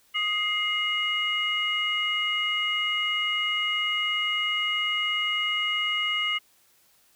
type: tone cluster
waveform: sine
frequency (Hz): 1247 / 2110 / 2893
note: D#6 / C7 / F#7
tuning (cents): +3 / +14 / -40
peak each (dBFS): -32 / -27 / -26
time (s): 0.14-6.39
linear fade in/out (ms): 20
effects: tanh soft clip ceiling -15 dBFS + white hiss -62 dBFS RMS until 7.15 s